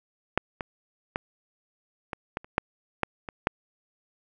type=clicks; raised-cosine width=0.5 ms; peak=-6 / -16 / -12 / -17 / -14 / -30 / -6 / -8 / -20 / -6 dBFS; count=10; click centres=0.376 / 0.608 / 1.159 / 2.132 / 2.371 / 2.445 / 2.581 / 3.033 / 3.288 / 3.471 s; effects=none